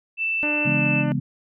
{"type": "tone with pitch glide", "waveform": "sine", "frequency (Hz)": [2656, 2638], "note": ["E7", "E7"], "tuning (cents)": [12, 1], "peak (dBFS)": -21, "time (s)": [0.17, 1.05], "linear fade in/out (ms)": 50, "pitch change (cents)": -11, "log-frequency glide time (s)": [0.73, 0.8]}
{"type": "harmonic tone", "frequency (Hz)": 297.7, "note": "D4", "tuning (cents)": 24, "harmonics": [1, 2, 3, 4, 5, 6, 7, 8, 9, 10], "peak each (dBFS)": [-27, -30, -36, -42, -38, -42, -44, -45, -47, -47], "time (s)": [0.43, 1.12], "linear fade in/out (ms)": 0}
{"type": "chord", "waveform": "sine", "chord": "C# minor seventh", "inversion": "none", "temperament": "just", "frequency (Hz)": [138.59, 166.31, 207.9, 249.5], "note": ["C#3", "E3", "G#3", "B3"], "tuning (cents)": [0, 16, 2, 18], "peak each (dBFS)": [-24, -28, -27, -27], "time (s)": [0.65, 1.2], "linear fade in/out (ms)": 10}
{"effects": []}